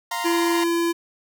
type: chord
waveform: sawtooth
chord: F suspended fourth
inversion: none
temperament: equal with one note detuned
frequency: 698.5 / 932.3 / 1040.5 Hz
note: F5 / Bb5 / C6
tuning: 0 / 0 / -10 cents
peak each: -28 / -23 / -27 dBFS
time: 0.11-0.64 s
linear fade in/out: 5 ms
type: tone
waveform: square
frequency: 338.6 Hz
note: E4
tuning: 46 cents sharp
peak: -20 dBFS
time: 0.24-0.93 s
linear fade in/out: 20 ms
effects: none

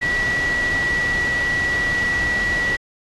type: tone in noise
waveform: sine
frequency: 1942 Hz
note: B6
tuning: 30 cents flat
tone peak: -18 dBFS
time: 0.01-2.77 s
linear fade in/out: 20 ms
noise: pink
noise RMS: -27 dBFS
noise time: 0.01-2.77 s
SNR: +6 dB
effects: low-pass 5000 Hz 12 dB/octave + AAC 64 kbps

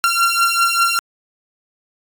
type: beating tone pair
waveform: sawtooth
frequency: 1371 / 1376.1 Hz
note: F6 / F6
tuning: -32 / -26 cents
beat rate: 5.1 Hz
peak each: -13 dBFS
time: 0.04-0.99 s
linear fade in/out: 0 ms
effects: AAC 64 kbps

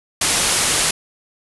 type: low-pass noise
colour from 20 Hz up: white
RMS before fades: -18 dBFS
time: 0.21-0.91 s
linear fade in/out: 5 ms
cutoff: 11000 Hz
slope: 96 dB/octave
effects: none

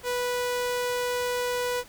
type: tone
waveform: sawtooth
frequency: 491.9 Hz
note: B4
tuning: 7 cents flat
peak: -22 dBFS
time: 0.03-1.84 s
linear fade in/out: 50 ms
effects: pink hiss -50 dBFS RMS until 1.88 s

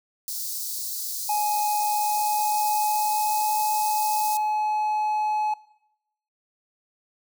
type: high-pass noise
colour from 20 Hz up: white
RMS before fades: -31 dBFS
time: 0.28-4.37 s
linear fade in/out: 0 ms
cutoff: 4200 Hz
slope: 48 dB/octave
type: tone with pitch glide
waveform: triangle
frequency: 839 to 851.7 Hz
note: G#5 to G#5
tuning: +17 to +43 cents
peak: -20 dBFS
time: 1.29-5.54 s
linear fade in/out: 5 ms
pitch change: +26 cents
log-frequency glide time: 1.83-3.54 s
effects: noise-tail reverb RT60 0.8 s tail -20 dB re dry

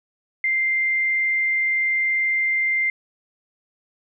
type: tone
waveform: sine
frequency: 2093 Hz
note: C7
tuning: in tune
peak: -18 dBFS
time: 0.44-2.9 s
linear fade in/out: 2 ms
effects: none

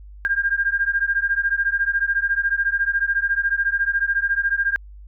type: beating tone pair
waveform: sine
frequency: 1600 / 1614 Hz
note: G6 / G#6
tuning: +35 / -50 cents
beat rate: 14 Hz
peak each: -21 dBFS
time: 0.25-4.76 s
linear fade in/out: 0 ms
effects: added 50 Hz sine -38 dBFS peak until 5.07 s

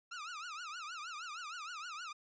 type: tone with vibrato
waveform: sawtooth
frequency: 1318.5 Hz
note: E6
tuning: in tune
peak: -39 dBFS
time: 0.11-2.13 s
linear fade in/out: 10 ms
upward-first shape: triangle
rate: 6.4 Hz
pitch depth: 220 cents each way
effects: resampled to 16000 Hz

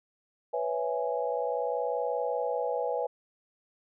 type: chord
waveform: sine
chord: C# minor seventh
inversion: third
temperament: equal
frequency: 493.9 / 554.4 / 659.3 / 830.6 Hz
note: B4 / C#5 / E5 / G#5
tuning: 0 / 0 / 0 / 0 cents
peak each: -31 / -34 / -35 / -34 dBFS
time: 0.53-3.07 s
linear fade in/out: 10 ms
effects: none

